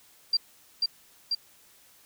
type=tone with echo; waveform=sine; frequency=4729 Hz; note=D8; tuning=11 cents sharp; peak=-20 dBFS; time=0.33-0.37 s; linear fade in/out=5 ms; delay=490 ms; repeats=2; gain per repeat=-2 dB; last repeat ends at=1.35 s; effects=white hiss -58 dBFS RMS until 2.05 s